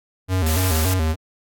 square tone with vibrato, 85.9 Hz, F2, 28 cents flat, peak -18 dBFS, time 0.28-1.16 s, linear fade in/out 50 ms, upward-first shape square, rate 3.5 Hz, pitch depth 140 cents each way
white noise, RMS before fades -26 dBFS, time 0.46-0.94 s, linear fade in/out 5 ms
effects AAC 64 kbps

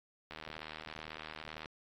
click train, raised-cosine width 0.3 ms, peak -28 dBFS, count 106, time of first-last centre 0.31-1.658 s, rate 77.9 Hz, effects AAC 48 kbps

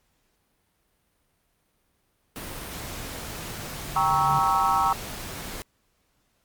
pink noise, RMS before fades -36 dBFS, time 2.36-5.62 s, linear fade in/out 0 ms
triangle tone with exponential growth, 142.5 Hz, C#3, 48 cents sharp, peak -25 dBFS, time 2.96-4.39 s, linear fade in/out 2 ms, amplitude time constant 310 ms
sine chord, G diminished seventh, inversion none, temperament equal with one note detuned, 784 / 932.3 / 1108.7 / 1306.4 Hz, G5 / Bb5 / Db6 / Fb6, 0 / 0 / 0 / -16 cents, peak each -25 dBFS, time 3.96-4.93 s, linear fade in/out 2 ms
effects pink hiss -70 dBFS RMS until 6.44 s + Opus 48 kbps

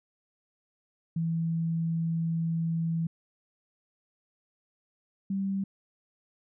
sine tone pair in turn, 164.81 / 194.75 Hz, E3 / G3, 0 / -11 cents, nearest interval minor third, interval 289 cents, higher second, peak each -26 / -27 dBFS, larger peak first, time 1.16-3.07 / 5.3-5.64 s, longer first, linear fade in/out 5 ms, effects none

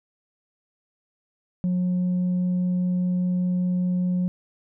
sine tone with tanh clipping, 180.5 Hz, F#3, 43 cents flat, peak -21 dBFS, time 1.64-4.28 s, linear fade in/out 0 ms, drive 1 dB, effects none

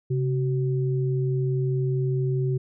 sine tone pair together, 133.7 / 376.4 Hz, C3 / F#4, +38 / +30 cents, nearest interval octave + tritone, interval 1792 cents, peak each -22 / -29 dBFS, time 0.1-2.58 s, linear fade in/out 10 ms, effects none

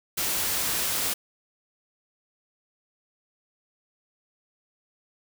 white noise, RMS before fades -27 dBFS, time 0.17-1.14 s, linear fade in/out 10 ms, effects none

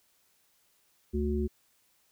harmonic tone, 73.1 Hz, D2, 7 cents flat, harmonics 1 / 3 / 5, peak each -30 / -32 / -32 dBFS, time 1.13-1.48 s, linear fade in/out 20 ms, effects white hiss -69 dBFS RMS until 2.11 s

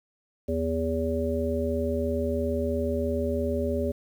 harmonic tone, 81.5 Hz, E2, 19 cents flat, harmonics 1 / 3 / 5 / 7, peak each -30 / -30 / -30 / -30 dBFS, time 0.48-3.92 s, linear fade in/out 10 ms, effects 9-bit

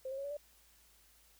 sine tone with pitch steps, 523 / 538 / 553.5 / 569.3 / 585.7 Hz, C5 / C5 / C#5 / C#5 / D5, -1 / +48 / -3 / +46 / -5 cents, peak -38 dBFS, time 0.05-0.37 s, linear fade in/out 5 ms, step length 64 ms, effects added 54 Hz sine -70 dBFS peak until 1.39 s + white hiss -66 dBFS RMS until 1.39 s

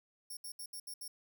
5% pulse tone bursts at uneven times, 5490 Hz, F8, 31 cents flat, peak -37 dBFS, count 6, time 0.3-0.37 / 0.44-0.52 / 0.59-0.66 / 0.73-0.8 / 0.87-0.94 / 1.01-1.08 s, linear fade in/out 5 ms, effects none

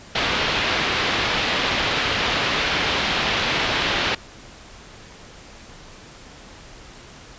white low-pass noise, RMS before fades -22 dBFS, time 0.15-4.15 s, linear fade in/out 5 ms, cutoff 3800 Hz, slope 24 dB/octave, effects pink hiss -43 dBFS RMS until 7.38 s + resampled to 16000 Hz

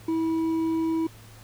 triangle tone with hard clipping, 324.9 Hz, E4, 25 cents flat, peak -24 dBFS, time 0.08-1.07 s, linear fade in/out 5 ms, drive 8 dB, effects added 109 Hz sine -47 dBFS peak until 1.43 s + pink hiss -51 dBFS RMS until 1.43 s

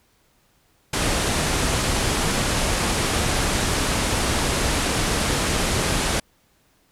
pink low-pass noise, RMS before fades -22 dBFS, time 0.93-6.2 s, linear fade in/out 5 ms, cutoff 11000 Hz, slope 48 dB/octave, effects pink hiss -62 dBFS RMS until 6.91 s

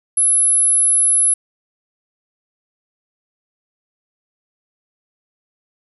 sine tone, 10980 Hz, F9, 31 cents flat, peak -11 dBFS, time 0.17-1.34 s, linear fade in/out 5 ms, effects none

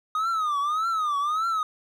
triangle tone with vibrato, 1239 Hz, D#6, 8 cents flat, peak -21 dBFS, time 0.15-1.63 s, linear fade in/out 2 ms, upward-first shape triangle, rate 1.7 Hz, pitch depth 180 cents each way, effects none

